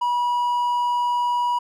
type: tone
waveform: triangle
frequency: 970 Hz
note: B5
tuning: 31 cents flat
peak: -17 dBFS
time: 0.01-1.59 s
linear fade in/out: 10 ms
effects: none